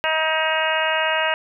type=harmonic tone; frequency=316.5 Hz; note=D#4; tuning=30 cents sharp; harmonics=2 / 3 / 4 / 5 / 6 / 7 / 8 / 9; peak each=-24 / -25 / -29 / -25 / -27 / -32 / -28 / -26 dBFS; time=0.04-1.34 s; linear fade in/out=0 ms; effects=none